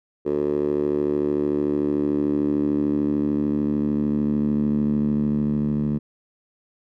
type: tone with band-pass filter sweep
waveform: 10% pulse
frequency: 73.4 Hz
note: D2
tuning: in tune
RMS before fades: -22 dBFS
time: 0.25-5.99 s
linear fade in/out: 20 ms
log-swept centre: 400 to 190 Hz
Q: 3.7
effects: none